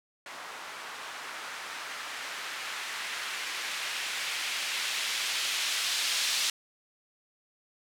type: noise with low-pass filter sweep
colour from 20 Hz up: violet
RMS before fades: -34 dBFS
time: 0.26-6.5 s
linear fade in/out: 2 ms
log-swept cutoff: 1100 to 3600 Hz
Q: 1
effects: none